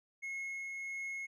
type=tone with tremolo; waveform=triangle; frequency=2170 Hz; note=C#7; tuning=37 cents flat; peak=-36 dBFS; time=0.22-1.27 s; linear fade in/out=20 ms; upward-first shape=triangle; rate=1.5 Hz; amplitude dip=25%; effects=resampled to 24000 Hz